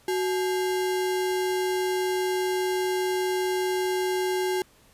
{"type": "tone with sample-and-hold", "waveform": "sine", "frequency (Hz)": 370, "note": "F#4", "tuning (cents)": 0, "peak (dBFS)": -23, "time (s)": [0.08, 4.62], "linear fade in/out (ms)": 2, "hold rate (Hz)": 1225, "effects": ["pink hiss -58 dBFS RMS until 4.93 s", "resampled to 32000 Hz"]}